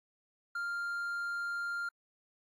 triangle tone, 1396.9 Hz, F6, in tune, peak -32 dBFS, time 0.55-1.89 s, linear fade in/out 5 ms, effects AAC 64 kbps

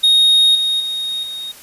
triangle tone with level steps, 3729 Hz, A#7, in tune, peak -7 / -13 / -18 / -23 dBFS, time 0.03-1.52 s, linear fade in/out 10 ms, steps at 0.55 / 0.8 / 1.23 s, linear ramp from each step 2 ms, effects white hiss -40 dBFS RMS until 1.62 s + resampled to 32000 Hz

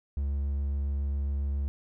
triangle tone with vibrato, 70.1 Hz, C#2, 20 cents sharp, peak -25 dBFS, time 0.17-1.68 s, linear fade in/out 0 ms, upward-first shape sine, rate 7.3 Hz, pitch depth 9 cents each way, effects none

